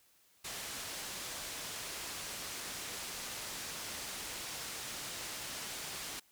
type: low-pass noise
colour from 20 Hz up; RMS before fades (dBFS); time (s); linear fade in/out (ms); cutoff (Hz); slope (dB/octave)
white; -43; 0.44-6.2; 10; 8400; 12
effects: white hiss -68 dBFS RMS until 6.31 s